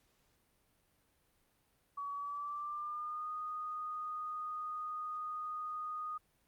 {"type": "tone with pitch glide", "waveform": "sine", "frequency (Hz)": [1134, 1236.6], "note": ["C#6", "D#6"], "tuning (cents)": [39, -11], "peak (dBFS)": -38, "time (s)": [1.97, 6.18], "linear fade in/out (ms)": 10, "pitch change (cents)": 150, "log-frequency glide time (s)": [2.13, 3.31], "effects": ["pink hiss -74 dBFS RMS until 6.47 s", "Opus 48 kbps"]}